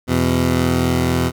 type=tone pair together; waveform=15% pulse; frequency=84.1 / 126.01 Hz; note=E2 / B2; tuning=+35 / +35 cents; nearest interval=perfect fifth; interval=700 cents; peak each=-12 dBFS; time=0.07-1.32 s; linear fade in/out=50 ms; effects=none